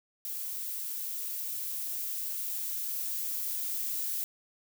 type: noise with level ramp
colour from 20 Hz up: violet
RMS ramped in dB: -37 to -33 dBFS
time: 0.25-4.24 s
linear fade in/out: 0 ms
effects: none